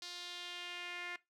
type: tone with band-pass filter sweep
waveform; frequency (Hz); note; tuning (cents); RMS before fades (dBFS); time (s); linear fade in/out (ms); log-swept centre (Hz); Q
sawtooth; 352.5; F4; +16; -45; 0.02-1.16; 2; 4400 to 2100; 2.8
effects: noise-tail reverb RT60 0.2 s tail -19 dB re dry